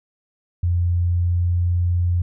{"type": "tone with pitch glide", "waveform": "sine", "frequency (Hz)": [87.31, 87.87], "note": ["F2", "F2"], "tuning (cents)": [0, 11], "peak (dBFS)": -16, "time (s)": [0.63, 2.22], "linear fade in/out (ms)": 5, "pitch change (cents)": 11, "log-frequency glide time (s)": [1, 1.7], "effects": []}